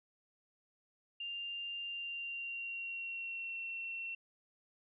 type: tone with pitch glide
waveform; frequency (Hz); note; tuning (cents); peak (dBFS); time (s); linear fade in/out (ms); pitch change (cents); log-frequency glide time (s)
sine; 2794 to 2714; F7 to E7; 0 to +50; -39; 1.2-4.15; 5; -50; 1.84-3.58
effects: none